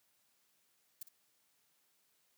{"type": "noise with echo", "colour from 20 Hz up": "violet", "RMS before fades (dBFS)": -44, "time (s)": [1.01, 1.03], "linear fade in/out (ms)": 5, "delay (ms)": 57, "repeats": 1, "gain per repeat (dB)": -12, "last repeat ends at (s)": 1.087, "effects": ["white hiss -75 dBFS RMS until 2.37 s", "high-pass 100 Hz 12 dB/octave"]}